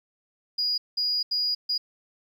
sine tone bursts at uneven times, 4889 Hz, D#8, 31 cents flat, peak -22 dBFS, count 4, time 0.58-0.78 / 0.97-1.23 / 1.31-1.55 / 1.69-1.78 s, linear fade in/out 10 ms, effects tanh soft clip ceiling -18 dBFS + 10-bit

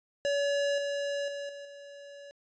square tone with level steps, 568 Hz, C#5, 42 cents sharp, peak -27 / -31 / -36 / -42 / -46 dBFS, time 0.25-2.31 s, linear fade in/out 0 ms, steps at 0.78 / 1.28 / 1.49 / 1.65 s, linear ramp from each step 2 ms, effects resampled to 16000 Hz

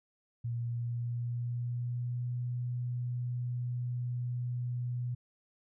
sine tone with pitch glide, 118.2 to 122.65 Hz, A#2 to B2, +24 to -12 cents, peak -32 dBFS, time 0.44-5.15 s, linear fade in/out 10 ms, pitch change +64 cents, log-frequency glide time 0.55-2.33 s, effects none

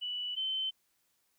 sine tone pair in turn, 2960 / 3075 Hz, F#7 / G7, 0 / -34 cents, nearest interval minor second, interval 66 cents, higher second, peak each -34 / -31 dBFS, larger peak second, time 0.01-0.36 / 0.36-0.71 s, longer neither, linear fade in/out 20 ms, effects white hiss -75 dBFS RMS until 1.38 s

